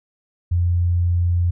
sine tone, 87.31 Hz, F2, in tune, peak -15 dBFS, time 0.51-1.51 s, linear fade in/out 10 ms, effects none

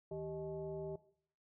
sine tone with frequency modulation, 391.6 Hz, G4, 2 cents flat, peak -40 dBFS, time 0.11-0.96 s, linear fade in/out 5 ms, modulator 233 Hz, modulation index 1.1, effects noise-tail reverb RT60 0.6 s tail -18 dB re dry

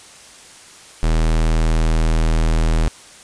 square tone, 40.13 Hz, E1, 46 cents flat, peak -14 dBFS, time 1.03-2.88 s, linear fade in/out 0 ms, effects white hiss -42 dBFS RMS until 3.23 s + resampled to 22050 Hz

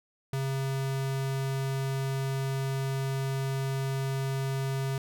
square tone, 135 Hz, C#3, 45 cents flat, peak -29 dBFS, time 0.33-4.98 s, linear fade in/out 2 ms, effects none

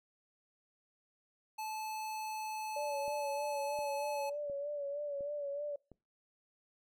square tone with pitch glide, 868 to 859 Hz, A5 to A5, -24 to -42 cents, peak -39 dBFS, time 1.58-4.3 s, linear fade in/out 10 ms, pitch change -18 cents, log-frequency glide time 2.07-4.04 s
sine tone with vibrato, 575 Hz, D5, 37 cents flat, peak -36 dBFS, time 2.76-5.76 s, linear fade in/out 5 ms, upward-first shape sine, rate 3.2 Hz, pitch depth 47 cents each way
click train, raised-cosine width 2 ms, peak -40 dBFS, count 5, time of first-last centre 3.08-5.917 s, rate 1.41 Hz
effects noise-tail reverb RT60 0.3 s tail -23 dB re dry

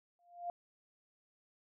sine tone with exponential growth, 698.5 Hz, F5, in tune, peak -34 dBFS, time 0.19-0.5 s, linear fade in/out 1 ms, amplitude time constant 67 ms, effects none

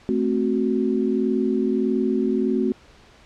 sine chord, F# diminished, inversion first, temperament equal, 220 / 261.6 / 370 Hz, A3 / C4 / F#4, 0 / 0 / 0 cents, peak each -23 dBFS, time 0.09-2.72 s, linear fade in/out 0 ms, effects pink hiss -51 dBFS RMS until 3.25 s + low-pass 5000 Hz 12 dB/octave

